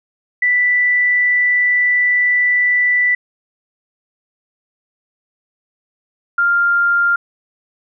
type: tone pair in turn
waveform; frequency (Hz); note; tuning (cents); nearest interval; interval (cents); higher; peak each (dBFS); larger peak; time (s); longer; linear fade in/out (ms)
sine; 1975.5 / 1396.9; B6 / F6; 0 / 0; tritone; 600; first; -11; neither; 0.42-3.15 / 6.38-7.16; first; 5
effects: none